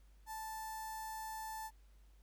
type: tone with notch filter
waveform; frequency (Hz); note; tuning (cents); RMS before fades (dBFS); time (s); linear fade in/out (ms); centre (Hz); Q
sawtooth; 880; A5; 0; -45; 0.26-1.71; 50; 2900; 0.54
effects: added 50 Hz sine -60 dBFS peak until 2.22 s + pink hiss -75 dBFS RMS until 2.22 s